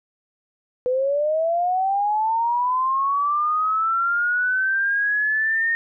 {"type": "linear sweep", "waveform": "sine", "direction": "up", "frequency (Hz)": [493.9, 1846], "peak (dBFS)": -18, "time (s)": [0.86, 5.75], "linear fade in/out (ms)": 0, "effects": []}